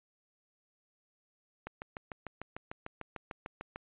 click train, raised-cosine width 0.5 ms, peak -25 dBFS, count 15, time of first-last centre 1.67-3.76 s, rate 6.7 Hz, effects resampled to 8000 Hz

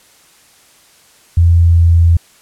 sine tone with pitch glide, 85 to 84.27 Hz, F2 to E2, -46 to +39 cents, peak -5 dBFS, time 1.37-2.17 s, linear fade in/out 5 ms, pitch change -15 cents, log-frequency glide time 1.55-1.82 s, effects white hiss -47 dBFS RMS until 2.41 s + low-pass 11000 Hz 12 dB/octave

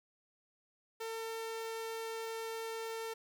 sawtooth tone, 450.8 Hz, A4, 42 cents sharp, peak -35 dBFS, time 1-3.14 s, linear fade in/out 10 ms, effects none

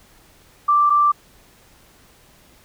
sine tone pair in turn, 1174.7 / 1174.7 Hz, D6 / D6, 0 / 0 cents, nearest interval unison, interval 0 cents, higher neither, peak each -12 dBFS, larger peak neither, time 0.68-0.9 / 0.9-1.12 s, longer neither, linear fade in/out 10 ms, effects pink hiss -52 dBFS RMS until 2.64 s

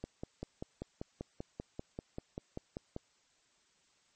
click train, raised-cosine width 2 ms, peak -26 dBFS, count 16, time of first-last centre 0.04-2.964 s, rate 5.13 Hz, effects white hiss -71 dBFS RMS until 4.15 s + MP3 32 kbps

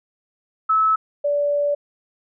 sine tone pair in turn, 1300 / 579.1 Hz, E6 / D5, -24 / -24 cents, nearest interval octave + major second, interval 1400 cents, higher first, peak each -14 / -17 dBFS, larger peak first, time 0.69-0.96 / 1.24-1.75 s, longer second, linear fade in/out 10 ms, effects none

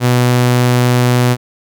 sawtooth tone, 123.47 Hz, B2, in tune, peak -5 dBFS, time 0-1.37 s, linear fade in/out 50 ms, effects none

